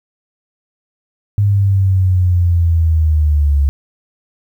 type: linear sweep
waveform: sine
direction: down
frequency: 102.7 to 69.3 Hz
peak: -9 dBFS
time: 1.38-3.69 s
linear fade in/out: 0 ms
effects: 8-bit